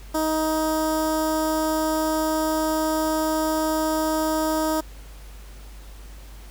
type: tone with notch filter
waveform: 15% pulse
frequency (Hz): 314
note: D#4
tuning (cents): +16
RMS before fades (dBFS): -23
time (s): 0.14-4.81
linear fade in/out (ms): 10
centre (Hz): 2600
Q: 0.72
effects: added 50 Hz sine -39 dBFS peak until 6.5 s + pink hiss -49 dBFS RMS until 6.5 s